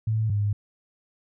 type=tone pair in turn; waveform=sine; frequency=110 / 102.99 Hz; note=A2 / G#2; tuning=0 / -14 cents; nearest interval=minor second; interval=114 cents; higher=first; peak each=-21 dBFS; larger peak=neither; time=0.07-0.3 / 0.3-0.53 s; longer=neither; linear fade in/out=5 ms; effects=none